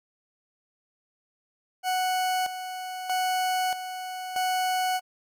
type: tone with tremolo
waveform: 40% pulse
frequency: 740 Hz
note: F#5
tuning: in tune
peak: -23 dBFS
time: 1.83-5.01 s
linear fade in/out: 50 ms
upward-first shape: square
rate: 0.79 Hz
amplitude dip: 65%
effects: none